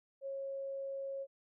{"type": "tone", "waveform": "sine", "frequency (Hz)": 546, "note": "C#5", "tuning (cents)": -26, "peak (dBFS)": -38, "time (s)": [0.21, 1.27], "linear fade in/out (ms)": 50, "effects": []}